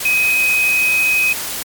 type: tone in noise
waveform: sine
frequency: 2520 Hz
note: D#7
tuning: 21 cents sharp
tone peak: -12 dBFS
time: 0.05-1.33 s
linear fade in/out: 5 ms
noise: white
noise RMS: -24 dBFS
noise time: 0-1.63 s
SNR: +9 dB
effects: MP3 96 kbps